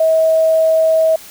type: tone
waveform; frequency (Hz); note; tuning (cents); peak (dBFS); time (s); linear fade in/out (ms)
sine; 642; E5; -46; -9; 0-1.16; 5
effects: white hiss -37 dBFS RMS until 1.3 s